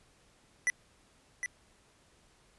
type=tone with echo; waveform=square; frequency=1975.5 Hz; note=B6; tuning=in tune; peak=-26 dBFS; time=0.67-0.7 s; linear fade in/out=0 ms; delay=760 ms; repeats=1; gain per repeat=-7 dB; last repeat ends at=1.46 s; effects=pink hiss -65 dBFS RMS until 2.58 s + resampled to 24000 Hz